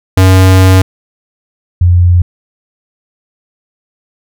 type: tone pair in turn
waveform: square / sine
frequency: 93.9 / 88.23 Hz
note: F#2 / F2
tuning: +26 / +18 cents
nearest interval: minor second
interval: 108 cents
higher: first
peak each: -3 dBFS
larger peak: neither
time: 0.17-0.82 / 1.81-2.22 s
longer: first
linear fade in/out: 5 ms
effects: none